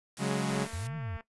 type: noise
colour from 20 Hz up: white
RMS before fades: -45 dBFS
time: 0.17-0.87 s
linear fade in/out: 0 ms
type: chord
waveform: sawtooth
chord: C# suspended fourth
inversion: none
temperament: equal with one note detuned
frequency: 139.64 / 185 / 207.7 Hz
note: C#3 / F#3 / G#3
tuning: +13 / 0 / 0 cents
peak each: -29 dBFS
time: 0.18-0.68 s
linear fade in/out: 50 ms
type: click train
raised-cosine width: 0.5 ms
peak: -32 dBFS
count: 161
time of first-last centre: 0.5-1.208 s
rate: 226 Hz
type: exponential two-way sweep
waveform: sine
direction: up then down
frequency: 77.4 to 163 to 77.4 Hz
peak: -34 dBFS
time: 0.73-1.17 s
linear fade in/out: 5 ms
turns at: 0.96 s
effects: noise-tail reverb RT60 0.1 s tail -17 dB re dry + resampled to 24000 Hz